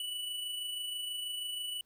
square tone with amplitude modulation, 2960 Hz, F#7, in tune, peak -35 dBFS, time 0-1.81 s, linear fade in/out 2 ms, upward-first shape sine, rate 26.2 Hz, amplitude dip 35%, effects pink hiss -75 dBFS RMS until 1.85 s

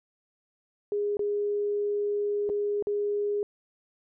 sine tone with dropouts, 411.4 Hz, G#4, 16 cents flat, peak -25 dBFS, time 0.92-3.43 s, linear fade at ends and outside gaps 1 ms, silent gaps 1.17-1.193 / 2.492-2.498 / 2.825-2.87 s, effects none

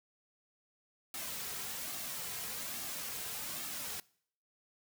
white noise with flanger, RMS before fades -41 dBFS, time 1.14-4 s, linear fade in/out 2 ms, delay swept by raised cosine 2 to 3.5 ms, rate 1.2 Hz, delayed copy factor -0.5, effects noise-tail reverb RT60 0.6 s tail -23 dB re dry

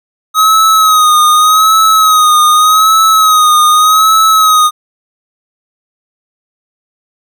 square tone with vibrato, 1263 Hz, D#6, 26 cents sharp, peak -5 dBFS, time 0.34-4.71 s, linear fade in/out 50 ms, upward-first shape sine, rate 0.84 Hz, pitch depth 53 cents each way, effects none

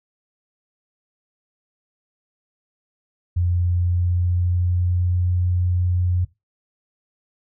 sine tone with pitch glide, 87.9 to 89.44 Hz, F2 to F2, +12 to +42 cents, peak -17 dBFS, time 3.36-6.25 s, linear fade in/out 10 ms, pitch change +30 cents, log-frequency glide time 3.47-5.37 s, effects noise-tail reverb RT60 0.2 s tail -17 dB re dry

